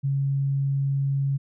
sine tone, 138.1 Hz, C#3, 6 cents flat, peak -21 dBFS, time 0.03-1.38 s, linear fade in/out 20 ms, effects none

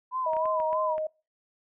sine tone with vibrato, 987.8 Hz, B5, in tune, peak -27 dBFS, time 0.11-0.98 s, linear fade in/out 50 ms, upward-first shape sine, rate 3.2 Hz, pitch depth 87 cents each way
sine tone with pitch glide, 633 to 623.2 Hz, D#5 to D#5, +30 to +3 cents, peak -27 dBFS, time 0.26-1.07 s, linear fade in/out 5 ms, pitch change -27 cents, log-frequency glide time 0.39-0.92 s
clicks, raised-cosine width 0.5 ms, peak -28 dBFS, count 6, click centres 0.334 / 0.367 / 0.456 / 0.601 / 0.73 / 0.981 s
effects noise-tail reverb RT60 0.3 s tail -24 dB re dry

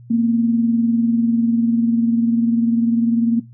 sine tone pair together, 230.4 / 250.5 Hz, A#3 / B3, -20 / +25 cents, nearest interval minor second, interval 145 cents, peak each -13 / -24 dBFS, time 0.1-3.4 s, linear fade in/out 10 ms, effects noise-tail reverb RT60 0.2 s tail -17 dB re dry + added 120 Hz sine -39 dBFS peak until 3.53 s

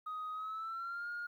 sine tone with pitch glide, 1253 to 1422.8 Hz, D#6 to F6, +12 to +32 cents, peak -37 dBFS, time 0.06-1.27 s, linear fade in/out 10 ms, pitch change +220 cents, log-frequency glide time 0.32-1.09 s, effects tanh soft clip ceiling -36 dBFS + 12-bit

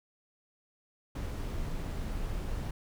brown noise, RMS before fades -35 dBFS, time 1.15-2.71 s, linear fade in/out 5 ms, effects none

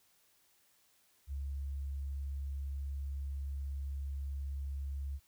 sine tone, 69.3 Hz, C#2, in tune, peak -36 dBFS, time 1.27-5.2 s, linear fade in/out 50 ms, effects white hiss -70 dBFS RMS until 5.27 s

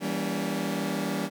sawtooth chord, E diminished seventh, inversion none, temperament just, 164.81 / 197.78 / 237.3 / 284.8 Hz, E3 / G3 / Bb3 / Db4, 0 / +16 / +31 / +47 cents, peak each -31 / -27 / -31 / -29 dBFS, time 0-1.3 s, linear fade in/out 50 ms, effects none

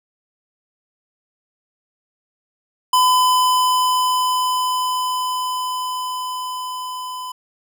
square tone with level ramp, 1009 Hz, B5, 37 cents sharp, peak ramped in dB -12 to -28 dBFS, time 2.93-7.32 s, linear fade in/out 5 ms, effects none

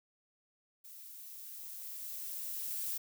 violet noise with level ramp, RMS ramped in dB -52 to -37 dBFS, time 0.84-2.98 s, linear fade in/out 10 ms, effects none

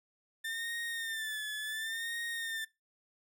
30% pulse tone with vibrato, 1789 Hz, A6, 28 cents sharp, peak -33 dBFS, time 0.44-2.65 s, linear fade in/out 10 ms, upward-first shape sine, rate 0.7 Hz, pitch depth 70 cents each way, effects noise-tail reverb RT60 0.2 s tail -19 dB re dry

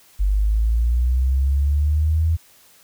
sine linear sweep, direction up, 47.83 to 82.41 Hz, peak -15 dBFS, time 0.19-2.37 s, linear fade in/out 20 ms, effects white hiss -52 dBFS RMS until 2.83 s

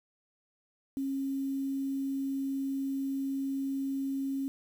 sine tone with quantisation, 272.1 Hz, C#4, 32 cents flat, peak -30 dBFS, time 0.97-4.48 s, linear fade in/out 0 ms, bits 9, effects none

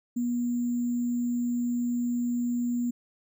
sine tone with sample-and-hold, 241.3 Hz, B3, 40 cents flat, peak -25 dBFS, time 0.16-2.91 s, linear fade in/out 10 ms, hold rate 7350 Hz, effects none

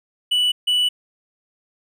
triangle tone bursts at uneven times, 2960 Hz, F#7, in tune, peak -14 dBFS, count 2, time 0.31-0.52 / 0.67-0.89 s, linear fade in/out 10 ms, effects none

